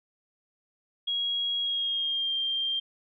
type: tone with pitch glide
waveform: sine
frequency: 3300 to 3182 Hz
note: G#7 to G7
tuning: -12 to +25 cents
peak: -26 dBFS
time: 1.07-2.8 s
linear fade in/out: 10 ms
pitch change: -63 cents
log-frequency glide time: 1.62-2.35 s
effects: none